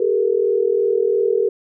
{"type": "tone cluster", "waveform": "sine", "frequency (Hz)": [388.6, 428.4, 471.2], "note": ["G4", "A4", "A#4"], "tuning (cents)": [-15, -46, 19], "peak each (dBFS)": -19, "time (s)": [0, 1.49], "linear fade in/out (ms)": 5, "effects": []}